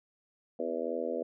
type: harmonic tone with a mistuned harmonic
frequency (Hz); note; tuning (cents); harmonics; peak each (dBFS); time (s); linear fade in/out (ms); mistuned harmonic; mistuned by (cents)
82.41; E2; 0; 3 / 4 / 5 / 6 / 7 / 8; -40 / -40 / -39 / -35 / -38 / -41; 0.59-1.23; 5; 3; +31
effects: none